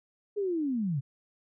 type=linear sweep; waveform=sine; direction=down; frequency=422.7 to 124.6 Hz; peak=-27 dBFS; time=0.36-1.01 s; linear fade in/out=20 ms; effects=none